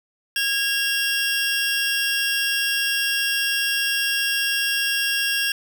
25% pulse tone pair together, 1641 / 2760 Hz, G#6 / F7, -21 / -21 cents, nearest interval major sixth, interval 900 cents, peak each -19 dBFS, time 0.36-5.52 s, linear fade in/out 2 ms, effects 7-bit

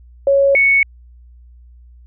sine tone pair in turn, 554 / 2216 Hz, C#5 / C#7, -1 / -1 cents, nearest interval 2 octaves, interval 2400 cents, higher second, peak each -9 dBFS, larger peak neither, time 0.27-0.55 / 0.55-0.83 s, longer neither, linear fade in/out 2 ms, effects added 60 Hz sine -40 dBFS peak until 2.06 s

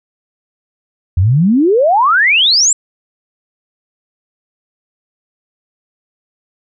sine exponential sweep, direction up, 82.41 to 7810 Hz, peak -7 dBFS, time 1.17-2.73 s, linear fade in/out 5 ms, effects none

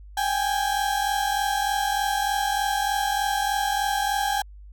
35% pulse tone pair together, 787.3 / 830.6 Hz, G5 / G#5, +7 / 0 cents, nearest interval minor second, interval 93 cents, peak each -23 / -24 dBFS, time 0.17-4.42 s, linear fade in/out 5 ms, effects added 50 Hz sine -41 dBFS peak until 4.72 s

